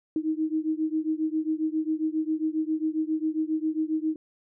sine beating tone pair, 311.1 / 318.5 Hz, D#4 / D#4, 0 / +41 cents, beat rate 7.4 Hz, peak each -27 / -28 dBFS, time 0.16-4.16 s, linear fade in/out 2 ms, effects none

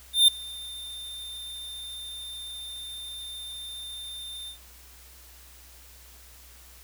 square tone with ADSR envelope, 3607 Hz, A7, 42 cents sharp, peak -13 dBFS, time 0.13-4.58 s, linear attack 150 ms, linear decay 4 ms, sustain -24 dB, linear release 100 ms, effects added 62 Hz sine -52 dBFS peak until 6.83 s + white hiss -52 dBFS RMS until 6.83 s

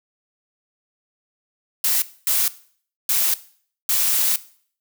blue noise bursts at uneven times, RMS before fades -19 dBFS, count 4, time 1.84-2.02 / 2.27-2.48 / 3.09-3.34 / 3.89-4.36 s, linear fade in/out 2 ms, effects noise-tail reverb RT60 0.5 s tail -17 dB re dry

